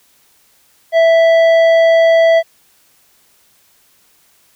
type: tone with tanh clipping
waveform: sine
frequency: 659.3 Hz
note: E5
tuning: in tune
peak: -8 dBFS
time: 0.92-2.43 s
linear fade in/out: 50 ms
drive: 10 dB
effects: white hiss -53 dBFS RMS until 4.55 s